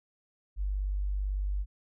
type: tone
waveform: sine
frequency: 49 Hz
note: G1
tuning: in tune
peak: -28 dBFS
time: 0.56-1.66 s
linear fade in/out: 50 ms
effects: none